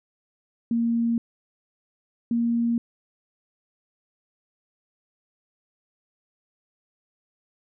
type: tone pair in turn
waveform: sine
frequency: 232.6 / 234.2 Hz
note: A#3 / A#3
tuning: -4 / +8 cents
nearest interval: unison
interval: 12 cents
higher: second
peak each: -20 dBFS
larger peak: neither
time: 0.71-1.18 / 2.31-2.78 s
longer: neither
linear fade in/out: 2 ms
effects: none